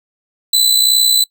sawtooth tone with amplitude modulation, 4000 Hz, B7, 21 cents sharp, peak -4 dBFS, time 0.53-1.24 s, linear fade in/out 5 ms, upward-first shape sine, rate 62.3 Hz, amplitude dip 55%, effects noise-tail reverb RT60 0.1 s tail -23 dB re dry

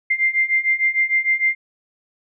sine beating tone pair, 2093 / 2099.6 Hz, C7 / C7, 0 / +5 cents, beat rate 6.6 Hz, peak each -20 / -18 dBFS, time 0.1-1.55 s, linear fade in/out 10 ms, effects none

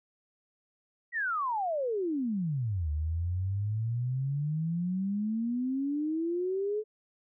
sine exponential two-way sweep, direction down then up, 1962 to 73.9 to 434.8 Hz, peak -28 dBFS, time 1.12-6.84 s, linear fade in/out 50 ms, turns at 2.9 s, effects none

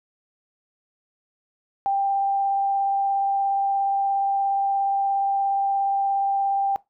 sine tone with vibrato, 790 Hz, G5, 13 cents sharp, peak -19 dBFS, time 1.86-6.76 s, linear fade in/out 0 ms, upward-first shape triangle, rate 17 Hz, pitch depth 10 cents each way, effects noise-tail reverb RT60 0.2 s tail -20 dB re dry

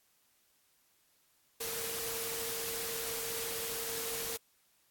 sine tone in noise, 458.1 Hz, A#4, 30 cents flat, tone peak -43 dBFS, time 1.6-4.37 s, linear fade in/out 10 ms, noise white, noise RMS -38 dBFS, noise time 1.6-4.37 s, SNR -8 dB, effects white hiss -71 dBFS RMS until 4.9 s + AAC 64 kbps

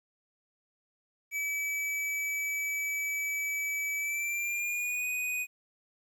square tone with pitch glide, 2295 to 2488 Hz, D7 to D#7, -40 to -1 cents, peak -31 dBFS, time 1.31-5.47 s, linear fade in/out 50 ms, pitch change +139 cents, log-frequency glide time 3.97-5.07 s, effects 11-bit

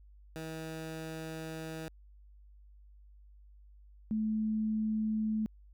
15% pulse / sine tone pair in turn, 160 / 217 Hz, D#3 / A3, +49 / -24 cents, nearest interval perfect fourth, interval 527 cents, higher second, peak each -33 / -29 dBFS, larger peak second, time 0.36-1.88 / 4.11-5.46 s, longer first, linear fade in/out 0 ms, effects added 50 Hz sine -54 dBFS peak until 5.73 s

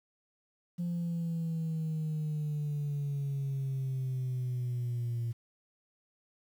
sine exponential sweep, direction down, 174.61 to 116.54 Hz, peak -29 dBFS, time 0.78-5.33 s, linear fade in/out 20 ms, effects tanh soft clip ceiling -29 dBFS + 10-bit

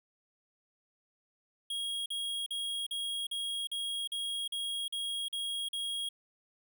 square tone bursts, 3285 Hz, G#7, 20 cents flat, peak -34 dBFS, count 11, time 1.7-6.09 s, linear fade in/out 5 ms, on 360 ms, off 43 ms, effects none

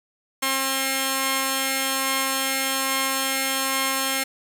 5% pulse tone pair together, 267.8 / 1070 Hz, C4 / C6, +40 / +38 cents, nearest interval 2 octaves, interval 2398 cents, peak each -13 dBFS, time 0.42-4.24 s, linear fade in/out 10 ms, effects none

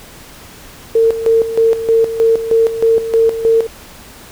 sine tone with tremolo, 453.4 Hz, A#4, 48 cents flat, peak -7 dBFS, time 0.95-3.67 s, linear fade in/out 5 ms, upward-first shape square, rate 3.2 Hz, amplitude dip 70%, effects pink hiss -37 dBFS RMS until 4.31 s

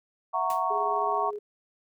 sine chord, F# dominant seventh, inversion third, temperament just, 666 / 740 / 925 / 1110 Hz, E5 / F#5 / A#5 / C#6, +18 / 0 / -14 / +2 cents, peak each -33 / -30 / -30 / -28 dBFS, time 0.33-1.31 s, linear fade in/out 20 ms
white noise with exponential decay, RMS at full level -38 dBFS, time 0.5-0.66 s, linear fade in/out 1 ms, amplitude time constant 34 ms
sine tone with tremolo, 415.3 Hz, G#4, in tune, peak -31 dBFS, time 0.7-1.39 s, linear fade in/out 10 ms, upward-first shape square, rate 19 Hz, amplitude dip 25%
effects none

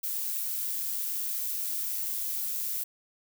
violet noise with amplitude modulation, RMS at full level -31 dBFS, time 0.03-2.84 s, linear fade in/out 10 ms, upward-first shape sine, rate 104 Hz, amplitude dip 25%, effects none

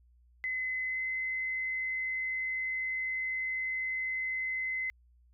sine tone with pitch glide, 2034 to 2048 Hz, C7 to C7, -50 to -38 cents, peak -31 dBFS, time 0.44-4.9 s, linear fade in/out 0 ms, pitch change +12 cents, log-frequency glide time 0.87-1 s, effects added 60 Hz sine -60 dBFS peak until 5.33 s

